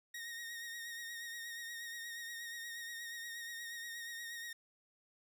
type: tone with vibrato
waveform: sawtooth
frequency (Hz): 1864.7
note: A#6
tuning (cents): 0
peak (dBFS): -40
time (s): 0.14-4.53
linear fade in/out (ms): 5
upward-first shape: sine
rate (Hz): 8.4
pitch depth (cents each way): 33
effects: none